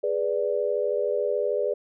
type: chord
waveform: sine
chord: G# diminished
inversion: none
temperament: equal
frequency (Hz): 415.3 / 493.9 / 587.3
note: G#4 / B4 / D5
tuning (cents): 0 / 0 / 0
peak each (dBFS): -27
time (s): 0.03-1.74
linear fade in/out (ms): 10
effects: none